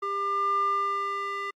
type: tone with band-pass filter sweep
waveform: square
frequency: 398.9 Hz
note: G4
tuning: 30 cents sharp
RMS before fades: -28 dBFS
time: 0.02-1.51 s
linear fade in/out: 10 ms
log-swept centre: 1000 to 1600 Hz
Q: 5.3
effects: AAC 64 kbps